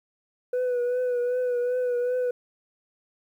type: tone with vibrato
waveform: sine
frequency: 493.9 Hz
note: B4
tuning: in tune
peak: -20 dBFS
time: 0.53-2.31 s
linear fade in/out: 5 ms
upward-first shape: triangle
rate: 2.6 Hz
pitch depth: 42 cents each way
effects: tanh soft clip ceiling -22 dBFS + 10-bit